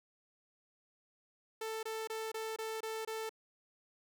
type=tone bursts; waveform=sawtooth; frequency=442.4 Hz; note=A4; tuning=9 cents sharp; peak=-34 dBFS; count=7; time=1.61-3.294 s; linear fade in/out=5 ms; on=220 ms; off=24 ms; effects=none